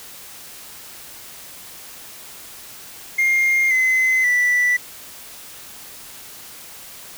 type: tone with pitch steps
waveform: triangle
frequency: 2121 / 2044 / 1969.8 Hz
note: C7 / C7 / B6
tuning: +23 / -41 / -5 cents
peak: -12 dBFS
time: 3.18-4.77 s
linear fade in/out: 10 ms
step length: 530 ms
effects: tanh soft clip ceiling -8 dBFS + white hiss -39 dBFS RMS until 7.17 s